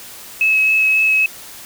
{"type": "tone with vibrato", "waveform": "sine", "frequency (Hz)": 2579, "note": "E7", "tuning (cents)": -39, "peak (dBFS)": -11, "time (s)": [0.41, 1.26], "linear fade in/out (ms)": 2, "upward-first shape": "sine", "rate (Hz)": 3.7, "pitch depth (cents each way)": 11, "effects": ["white hiss -36 dBFS RMS until 1.65 s"]}